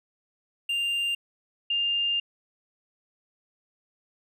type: tone pair in turn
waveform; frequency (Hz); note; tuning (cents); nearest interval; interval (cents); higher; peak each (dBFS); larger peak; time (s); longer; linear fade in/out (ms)
triangle / sine; 2794 / 2804; F7 / F7; 0 / +6; unison; 6; second; -23; neither; 0.69-1.15 / 1.7-2.2; second; 5
effects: none